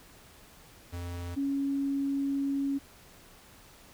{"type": "tone pair in turn", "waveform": ["square", "sine"], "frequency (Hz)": [87.31, 277.2], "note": ["F2", "C#4"], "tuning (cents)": [0, 0], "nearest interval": "octave + minor sixth", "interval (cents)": 2000, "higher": "second", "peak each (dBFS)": [-36, -27], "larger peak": "second", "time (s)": [[0.92, 1.36], [1.36, 2.79]], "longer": "second", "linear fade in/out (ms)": 20, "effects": ["pink hiss -55 dBFS RMS until 3.93 s"]}